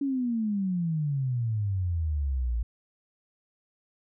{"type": "exponential sweep", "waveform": "sine", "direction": "down", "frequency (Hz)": [284.4, 55.4], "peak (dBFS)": -25, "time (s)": [0.01, 2.63], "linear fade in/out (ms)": 5, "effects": []}